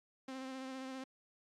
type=tone with vibrato; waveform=sawtooth; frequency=262.7 Hz; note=C4; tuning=7 cents sharp; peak=-39 dBFS; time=0.28-1.04 s; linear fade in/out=5 ms; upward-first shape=sine; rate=15 Hz; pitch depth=22 cents each way; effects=low-pass 7000 Hz 12 dB/octave + Opus 48 kbps